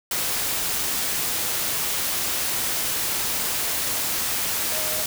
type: tone in noise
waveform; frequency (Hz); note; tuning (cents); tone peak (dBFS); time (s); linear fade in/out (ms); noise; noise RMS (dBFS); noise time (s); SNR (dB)
sine; 623; D#5; +2; -34; 4.72-5.03; 2; white; -25; 0.11-5.06; -12
effects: none